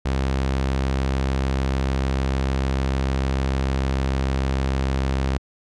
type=tone; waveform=sawtooth; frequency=66.7 Hz; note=C2; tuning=34 cents sharp; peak=-16 dBFS; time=0.05-5.38 s; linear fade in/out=10 ms; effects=low-pass 6000 Hz 12 dB/octave